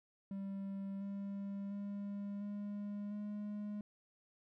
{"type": "tone with pitch steps", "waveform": "triangle", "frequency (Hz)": [196, 198.85, 201.7, 204.7, 207.7], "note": ["G3", "G3", "G3", "G#3", "G#3"], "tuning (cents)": [0, 25, 50, -25, 0], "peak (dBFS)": -38, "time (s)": [0.31, 3.81], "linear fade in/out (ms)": 2, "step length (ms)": 700, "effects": []}